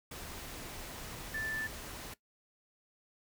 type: tone in noise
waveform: sine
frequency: 1760 Hz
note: A6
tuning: in tune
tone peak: -35 dBFS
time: 1.34-1.67 s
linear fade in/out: 5 ms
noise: pink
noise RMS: -45 dBFS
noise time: 0.11-2.14 s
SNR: +7 dB
effects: noise-tail reverb RT60 0.1 s tail -17 dB re dry

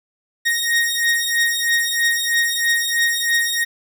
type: beating tone pair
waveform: sawtooth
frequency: 1864.7 / 1867.8 Hz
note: A#6 / A#6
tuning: 0 / +3 cents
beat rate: 3.1 Hz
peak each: -16 dBFS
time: 0.45-3.65 s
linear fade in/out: 20 ms
effects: none

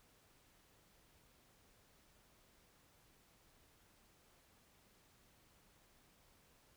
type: silence
effects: pink hiss -70 dBFS RMS until 6.76 s

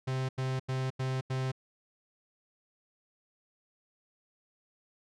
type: tone bursts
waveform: 45% pulse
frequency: 130.81 Hz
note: C3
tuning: in tune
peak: -30 dBFS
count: 5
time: 0.07-1.518 s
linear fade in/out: 10 ms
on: 220 ms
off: 87 ms
effects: low-pass 6000 Hz 12 dB/octave

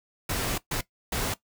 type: noise bursts at uneven times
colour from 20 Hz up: pink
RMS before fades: -29 dBFS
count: 3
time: 0.29-0.58 / 0.71-0.81 / 1.12-1.34 s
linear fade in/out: 5 ms
effects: noise-tail reverb RT60 0.1 s tail -17 dB re dry

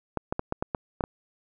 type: clicks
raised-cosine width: 1 ms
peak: -13 dBFS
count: 8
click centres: 0.173 / 0.325 / 0.394 / 0.524 / 0.625 / 0.748 / 1.008 / 1.039 s
effects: none

